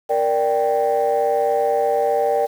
sine chord, G minor, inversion first, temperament equal, 466.2 / 587.3 / 784 Hz, Bb4 / D5 / G5, 0 / 0 / 0 cents, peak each -19 dBFS, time 0.09-2.47 s, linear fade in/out 20 ms, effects tanh soft clip ceiling -10 dBFS + 7-bit

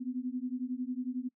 sine beating tone pair, 246.5 / 257.5 Hz, B3 / C4, -3 / -28 cents, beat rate 11 Hz, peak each -36 / -36 dBFS, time 0-1.29 s, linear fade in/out 20 ms, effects noise-tail reverb RT60 0.1 s tail -22 dB re dry

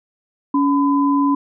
sine tone pair together, 281.4 / 1008 Hz, C#4 / B5, +26 / +35 cents, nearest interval octave + minor seventh, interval 2209 cents, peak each -14 / -19 dBFS, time 0.54-1.35 s, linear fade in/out 5 ms, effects none

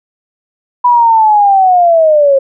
sine linear sweep, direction down, 987.8 to 535 Hz, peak -4 dBFS, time 0.84-2.39 s, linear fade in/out 10 ms, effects none

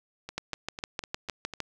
two click trains, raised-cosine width 0.2 ms, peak -14 / -21 dBFS, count 9 / 6, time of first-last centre 0.38-1.603 / 0.29-1.537 s, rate 6.54 / 4.01 Hz, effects none

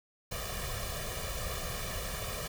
pink noise with comb filter, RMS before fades -37 dBFS, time 0.31-2.48 s, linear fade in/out 10 ms, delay 1.7 ms, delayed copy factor +0.85, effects none

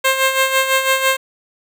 10% pulse tone with tremolo, 530 Hz, C5, 22 cents sharp, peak -3 dBFS, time 0.04-1.17 s, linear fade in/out 10 ms, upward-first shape sine, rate 6 Hz, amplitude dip 60%, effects none

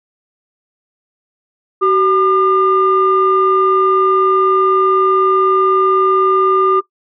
sine tone pair together, 380 / 1204 Hz, F#4 / D6, +46 / +43 cents, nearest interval octave + minor sixth, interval 1997 cents, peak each -11 dBFS, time 1.81-6.81 s, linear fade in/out 20 ms, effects noise-tail reverb RT60 0.1 s tail -18 dB re dry + tanh soft clip ceiling -3 dBFS

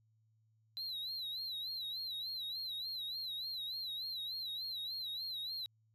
triangle tone with vibrato, 3999 Hz, B7, 21 cents sharp, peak -38 dBFS, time 0.77-5.66 s, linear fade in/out 0 ms, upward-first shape sine, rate 3.4 Hz, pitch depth 110 cents each way, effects added 110 Hz sine -70 dBFS peak until 5.94 s

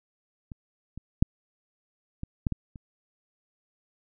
clicks, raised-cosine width 5 ms, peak -27 / -26 / -6 / -21 / -13 / -16 / -30 dBFS, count 7, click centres 0.518 / 0.976 / 1.225 / 2.234 / 2.468 / 2.523 / 2.758 s, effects none

